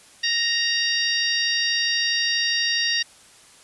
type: harmonic tone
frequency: 932.3 Hz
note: A#5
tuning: in tune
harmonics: 2 / 3 / 4 / 5 / 6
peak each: -25 / -27 / -27 / -26 / -27 dBFS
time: 0.23-3.03 s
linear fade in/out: 10 ms
effects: white hiss -50 dBFS RMS until 3.63 s + resampled to 24000 Hz